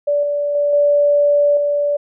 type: tone with level steps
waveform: sine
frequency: 580 Hz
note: D5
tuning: 22 cents flat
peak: -13 / -16 / -13 / -10 / -14 dBFS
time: 0.07-1.97 s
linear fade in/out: 10 ms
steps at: 0.23 / 0.55 / 0.73 / 1.57 s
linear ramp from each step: 2 ms
effects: none